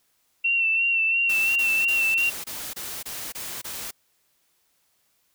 sine tone with vibrato, 2708 Hz, E7, 46 cents sharp, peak -19 dBFS, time 0.44-2.3 s, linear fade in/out 10 ms, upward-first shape sine, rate 2.9 Hz, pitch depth 37 cents each way
white noise bursts, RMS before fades -34 dBFS, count 9, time 1.29-3.912 s, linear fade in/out 10 ms, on 270 ms, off 24 ms
effects white hiss -68 dBFS RMS until 5.34 s

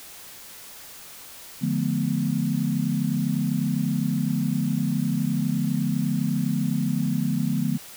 sine chord, B half-diminished seventh, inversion first, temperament equal with one note detuned, 146.83 / 174.61 / 215 / 246.9 Hz, D3 / F3 / A3 / B3, 0 / 0 / -40 / 0 cents, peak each -27 dBFS, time 1.61-7.78 s, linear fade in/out 20 ms, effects white hiss -43 dBFS RMS until 7.96 s

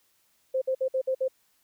sine tone bursts, 523 Hz, C5, 1 cent flat, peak -23 dBFS, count 6, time 0.54-1.282 s, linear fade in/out 10 ms, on 77 ms, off 56 ms, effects white hiss -68 dBFS RMS until 1.63 s

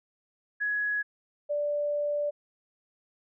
sine tone pair in turn, 1677 / 585.9 Hz, G#6 / D5, +16 / -4 cents, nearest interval octave + tritone, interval 1820 cents, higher first, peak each -26 dBFS, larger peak neither, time 0.6-1.03 / 1.49-2.31 s, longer second, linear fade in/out 20 ms, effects none

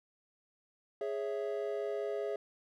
triangle chord, C# minor, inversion second, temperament equal, 415.3 / 554.4 / 659.3 Hz, G#4 / C#5 / E5, 0 / 0 / 0 cents, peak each -34 / -38 / -38 dBFS, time 1.01-2.36 s, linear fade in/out 2 ms, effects none

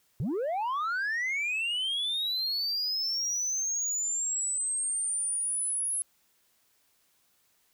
sine linear sweep, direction up, 104.5 to 10700 Hz, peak -25 dBFS, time 0.2-6.02 s, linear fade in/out 0 ms, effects tanh soft clip ceiling -27 dBFS + white hiss -69 dBFS RMS until 7.73 s

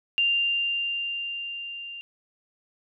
sine tone with level ramp, 2790 Hz, F7, 2 cents flat, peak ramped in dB -19 to -36 dBFS, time 0.18-2.01 s, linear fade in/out 0 ms, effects none

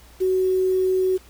sine tone with quantisation, 373.7 Hz, F#4, 17 cents sharp, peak -17 dBFS, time 0.2-1.18 s, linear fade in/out 20 ms, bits 7, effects added 60 Hz sine -48 dBFS peak until 1.29 s + pink hiss -51 dBFS RMS until 1.29 s

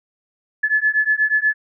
sine beating tone pair, 1718 / 1726.3 Hz, A6 / A6, -42 / -33 cents, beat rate 8.3 Hz, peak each -18 dBFS, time 0.63-1.54 s, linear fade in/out 10 ms, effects none

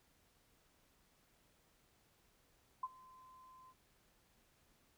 sine tone with ADSR envelope, 1033 Hz, C6, 22 cents flat, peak -35 dBFS, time 2.83-3.74 s, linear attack 6 ms, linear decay 37 ms, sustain -23 dB, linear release 47 ms, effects pink hiss -73 dBFS RMS until 4.97 s

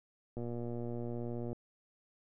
click train, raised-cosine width 2 ms, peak -28 dBFS, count 139, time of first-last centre 0.37-1.53 s, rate 119 Hz, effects none

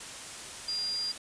sine tone in noise, 4800 Hz, D8, 37 cents sharp, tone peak -30 dBFS, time 0.68-1.12 s, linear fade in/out 5 ms, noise white, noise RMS -42 dBFS, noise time 0-1.18 s, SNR +9 dB, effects resampled to 22050 Hz

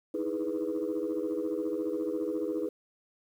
sine chord, E major seventh, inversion third, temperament equal with one note detuned, 311.1 / 325.5 / 415.3 / 493.9 Hz, D#4 / E4 / G#4 / B4, 0 / -22 / 0 / 0 cents, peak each -34 dBFS, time 0.14-2.69 s, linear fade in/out 5 ms, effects tanh soft clip ceiling -23 dBFS + 10-bit

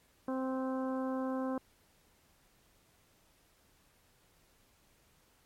harmonic tone with a mistuned harmonic, 261.4 Hz, C4, 1 cent flat, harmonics 1 / 2 / 3 / 4 / 5 / 6, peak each -34 / -38 / -45 / -44 / -50 / -53 dBFS, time 0.28-1.58 s, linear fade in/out 2 ms, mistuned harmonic 6, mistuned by -15 cents, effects pink hiss -68 dBFS RMS until 5.45 s + MP3 64 kbps

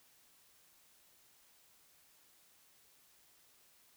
silence, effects white hiss -67 dBFS RMS until 3.96 s

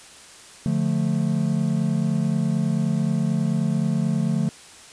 triangle chord, D minor, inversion none, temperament just, 146.83 / 176.2 / 220.2 Hz, D3 / F3 / A3, 0 / +16 / +2 cents, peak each -22 dBFS, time 0.66-4.49 s, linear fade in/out 0 ms, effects white hiss -45 dBFS RMS until 4.92 s + resampled to 22050 Hz

